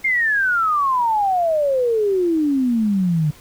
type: exponential sweep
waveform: sine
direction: down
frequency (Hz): 2149 to 146.83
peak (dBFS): -15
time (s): 0.04-3.31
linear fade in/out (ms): 10
effects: pink hiss -46 dBFS RMS until 3.4 s